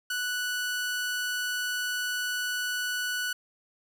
sawtooth tone, 1480 Hz, F#6, in tune, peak -25 dBFS, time 0.1-3.33 s, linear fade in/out 5 ms, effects none

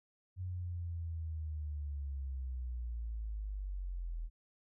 sine linear sweep, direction down, 92.4 to 39.79 Hz, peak -37 dBFS, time 0.36-4.3 s, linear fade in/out 50 ms, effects none

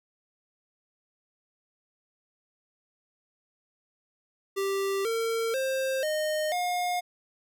square tone with pitch steps, 392 / 455.5 / 529.3 / 615.1 / 714.8 Hz, G4 / A#4 / C5 / D#5 / F5, 0 / -40 / +20 / -20 / +40 cents, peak -27 dBFS, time 4.56-7.01 s, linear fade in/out 20 ms, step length 490 ms, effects none

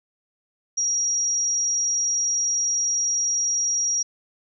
sine tone, 5690 Hz, F8, 31 cents sharp, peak -20 dBFS, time 0.77-4.03 s, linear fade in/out 10 ms, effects none

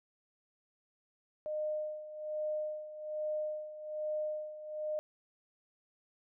sine tone with tremolo, 611 Hz, D#5, 32 cents flat, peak -32 dBFS, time 1.46-4.99 s, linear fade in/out 0 ms, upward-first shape sine, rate 1.2 Hz, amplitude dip 75%, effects none

